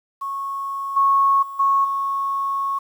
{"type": "tone with level steps", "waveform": "sine", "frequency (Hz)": 1100, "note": "C#6", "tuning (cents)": -14, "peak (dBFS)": [-24, -13, -30, -14, -20], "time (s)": [0.21, 2.79], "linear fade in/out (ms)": 10, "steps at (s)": [0.96, 1.42, 1.59, 1.84], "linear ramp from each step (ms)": 10, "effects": ["8-bit"]}